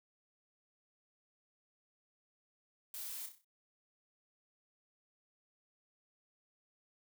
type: noise with echo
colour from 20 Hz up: blue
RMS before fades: -45 dBFS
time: 2.94-3.26 s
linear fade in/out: 2 ms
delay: 31 ms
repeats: 6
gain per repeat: -6 dB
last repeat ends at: 3.446 s
effects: none